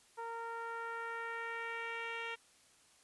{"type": "tone with low-pass filter sweep", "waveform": "10% pulse", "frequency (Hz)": 461.1, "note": "A#4", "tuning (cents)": -19, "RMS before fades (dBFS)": -42, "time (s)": [0.17, 2.36], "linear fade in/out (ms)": 20, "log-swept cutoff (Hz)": [1000, 3000], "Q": 1.9, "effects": ["white hiss -66 dBFS RMS until 3.03 s", "resampled to 24000 Hz"]}